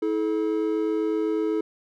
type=tone pair together; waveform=triangle; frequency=322.5 / 430.5 Hz; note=E4 / A4; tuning=-38 / -38 cents; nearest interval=perfect fourth; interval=500 cents; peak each=-23 dBFS; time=0.02-1.61 s; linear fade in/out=5 ms; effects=none